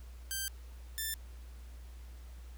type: tone pair in turn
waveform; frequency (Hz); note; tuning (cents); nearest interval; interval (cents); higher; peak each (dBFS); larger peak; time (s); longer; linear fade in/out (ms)
5% pulse; 1568 / 1773.3; G6 / A6; 0 / +13; major second; 213; second; -24; neither; 0.31-0.48 / 0.98-1.14; first; 0
effects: added 60 Hz sine -46 dBFS peak until 2.57 s + pink hiss -62 dBFS RMS until 2.57 s